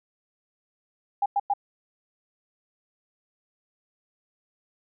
sine tone bursts, 807 Hz, G#5, 50 cents flat, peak -20 dBFS, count 3, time 1.22-1.537 s, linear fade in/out 5 ms, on 39 ms, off 100 ms, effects none

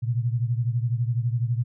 sine beating tone pair, 116.54 / 128.54 Hz, A#2 / C3, 0 / -30 cents, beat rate 12 Hz, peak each -23 / -27 dBFS, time 0.02-1.64 s, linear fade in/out 20 ms, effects none

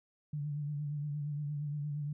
sine tone with vibrato, 146.83 Hz, D3, in tune, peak -34 dBFS, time 0.33-2.13 s, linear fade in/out 5 ms, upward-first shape triangle, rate 8.6 Hz, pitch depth 54 cents each way, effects none

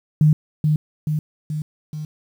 sine tone with echo, 152.6 Hz, D#3, 33 cents flat, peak -10 dBFS, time 0.21-0.33 s, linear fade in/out 2 ms, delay 430 ms, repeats 4, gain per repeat -4 dB, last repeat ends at 2.05 s, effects 8-bit

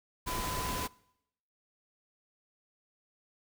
sine tone in noise, 1005 Hz, B5, 30 cents sharp, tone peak -37 dBFS, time 0.26-0.88 s, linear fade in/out 20 ms, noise pink, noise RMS -36 dBFS, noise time 0.26-0.88 s, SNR -4 dB, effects noise-tail reverb RT60 0.8 s tail -24 dB re dry

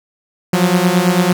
sawtooth beating tone pair, 174.61 / 183.61 Hz, F3 / F#3, 0 / -13 cents, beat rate 9 Hz, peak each -10 dBFS, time 0.53-1.33 s, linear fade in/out 5 ms, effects none

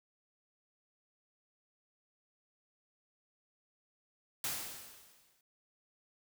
white noise with exponential decay, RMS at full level -35 dBFS, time 4.44-5.41 s, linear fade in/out 2 ms, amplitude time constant 210 ms, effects none

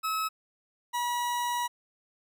40% pulse tone pair in turn, 1290 / 966.4 Hz, E6 / B5, -38 / -38 cents, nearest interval perfect fourth, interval 500 cents, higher first, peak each -27 dBFS, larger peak neither, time 0.03-0.29 / 0.93-1.68 s, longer second, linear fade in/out 20 ms, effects none

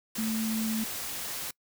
sine tone in noise, 221 Hz, A3, 8 cents sharp, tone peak -28 dBFS, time 0.18-0.84 s, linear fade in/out 5 ms, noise white, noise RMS -36 dBFS, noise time 0.15-1.51 s, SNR +5 dB, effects noise-tail reverb RT60 0.1 s tail -25 dB re dry

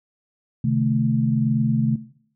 sine chord, A diminished, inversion first, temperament equal with one note detuned, 130.81 / 152.45 / 220 Hz, C3 / Eb3 / A3, 0 / -35 / 0 cents, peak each -21 / -24 / -22 dBFS, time 0.64-1.96 s, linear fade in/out 5 ms, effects noise-tail reverb RT60 0.6 s tail -17 dB re dry

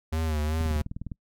square tone with vibrato, 77.9 Hz, D#2, 3 cents sharp, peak -26 dBFS, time 0.12-0.82 s, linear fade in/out 10 ms, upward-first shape sine, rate 2.6 Hz, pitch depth 64 cents each way
click train, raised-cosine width 5 ms, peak -22 dBFS, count 11, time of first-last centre 0.61-1.118 s, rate 19.7 Hz
effects noise-tail reverb RT60 0.1 s tail -26 dB re dry

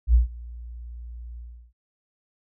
sine tone with ADSR envelope, 59 Hz, A#1, 22 cents sharp, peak -11 dBFS, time 0.07-1.73 s, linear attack 73 ms, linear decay 130 ms, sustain -24 dB, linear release 350 ms, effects none

